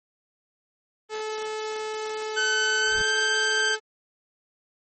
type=tone; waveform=sawtooth; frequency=432.9 Hz; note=A4; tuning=28 cents flat; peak=-25 dBFS; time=1.09-3.8 s; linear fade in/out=50 ms
type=tone with pitch glide; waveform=sawtooth; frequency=1517 to 1567.8 Hz; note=F#6 to G6; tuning=+43 to 0 cents; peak=-18 dBFS; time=2.36-3.76 s; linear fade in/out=20 ms; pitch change=+57 cents; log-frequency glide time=2.8-3.07 s
type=noise with exponential growth; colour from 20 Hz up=brown; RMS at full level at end=-32 dBFS; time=2.79-3.02 s; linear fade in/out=2 ms; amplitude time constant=50 ms
effects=MP3 32 kbps